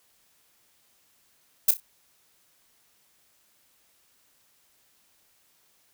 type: noise with echo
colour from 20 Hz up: violet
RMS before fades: -17 dBFS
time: 1.68-1.71 s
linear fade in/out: 5 ms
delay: 31 ms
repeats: 3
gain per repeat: -11 dB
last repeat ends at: 1.803 s
effects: white hiss -65 dBFS RMS until 5.93 s